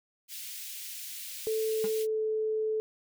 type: high-pass noise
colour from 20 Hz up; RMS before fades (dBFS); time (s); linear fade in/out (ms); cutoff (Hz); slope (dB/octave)
white; -41; 0.28-2.07; 50; 2200; 24
type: tone with pitch glide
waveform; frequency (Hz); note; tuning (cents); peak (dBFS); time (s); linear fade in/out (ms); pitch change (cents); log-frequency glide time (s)
sine; 440 to 435.4; A4 to A4; 0 to -18; -27; 1.47-2.8; 0; -18; 1.84-2.23
type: tone with exponential decay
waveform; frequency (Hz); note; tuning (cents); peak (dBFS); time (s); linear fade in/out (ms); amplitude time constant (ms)
35% pulse; 204.1; G#3; -30; -31; 1.84-1.93; 2; 18
effects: none